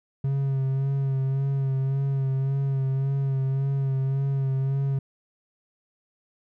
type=tone with vibrato; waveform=triangle; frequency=135.7 Hz; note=C#3; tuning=36 cents flat; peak=-20 dBFS; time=0.24-4.99 s; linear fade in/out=5 ms; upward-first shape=sine; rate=1.8 Hz; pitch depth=29 cents each way; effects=none